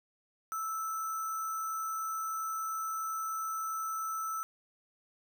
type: tone with sample-and-hold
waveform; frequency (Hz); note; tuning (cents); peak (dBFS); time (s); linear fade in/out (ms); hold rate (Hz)
sine; 1318.5; E6; 0; -33; 0.52-4.43; 0; 7350
effects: none

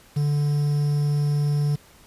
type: tone with quantisation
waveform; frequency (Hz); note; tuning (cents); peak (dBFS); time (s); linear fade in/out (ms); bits
triangle; 146.1; D3; -9; -17; 0.16-1.76; 10; 7
effects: pink hiss -52 dBFS RMS until 2.06 s + resampled to 32000 Hz

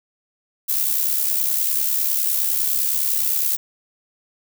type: noise with amplitude modulation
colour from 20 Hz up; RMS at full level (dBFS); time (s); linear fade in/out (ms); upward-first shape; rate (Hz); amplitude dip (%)
violet; -18; 0.68-3.57; 20; sine; 69.8; 55
effects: none

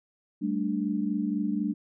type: chord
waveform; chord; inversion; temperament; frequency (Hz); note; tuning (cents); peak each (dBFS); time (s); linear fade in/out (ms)
sine; G suspended second; none; equal; 196 / 220 / 293.7; G3 / A3 / D4; 0 / 0 / 0; -30; 0.41-1.74; 20
effects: none

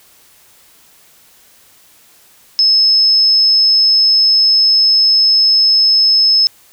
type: tone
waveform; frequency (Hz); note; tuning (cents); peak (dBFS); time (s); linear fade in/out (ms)
sine; 5200; E8; -24; -7; 2.59-6.47; 0
effects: white hiss -47 dBFS RMS until 6.72 s

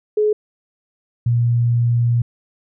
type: tone pair in turn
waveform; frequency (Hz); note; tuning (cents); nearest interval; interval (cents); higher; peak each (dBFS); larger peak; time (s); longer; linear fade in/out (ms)
sine; 423.9 / 118.95; G#4 / A#2; +35 / +35; octave + minor seventh; 2200; first; -13; neither; 0.17-0.33 / 1.26-2.22; second; 5
effects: none

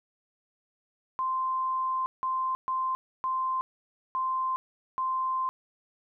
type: tone bursts at uneven times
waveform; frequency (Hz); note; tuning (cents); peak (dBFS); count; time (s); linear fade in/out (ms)
sine; 1042; C6; -7; -26; 6; 1.19-2.06 / 2.23-2.55 / 2.68-2.95 / 3.24-3.61 / 4.15-4.56 / 4.98-5.49; 0
effects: none

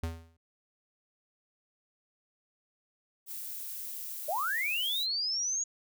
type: tone with exponential decay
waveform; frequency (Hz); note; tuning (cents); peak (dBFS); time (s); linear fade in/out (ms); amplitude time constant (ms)
square; 82.41; E2; 0; -30; 0.03-0.37; 5; 73
type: noise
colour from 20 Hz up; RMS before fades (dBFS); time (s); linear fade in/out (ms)
violet; -40; 3.26-5.07; 50
type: linear sweep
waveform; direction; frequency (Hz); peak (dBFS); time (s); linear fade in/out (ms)
sine; up; 554.4 to 6740; -29; 4.28-5.64; 10
effects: none

